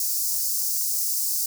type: high-pass noise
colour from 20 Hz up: white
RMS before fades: -25 dBFS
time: 0-1.46 s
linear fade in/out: 2 ms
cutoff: 4900 Hz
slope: 48 dB/octave
effects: none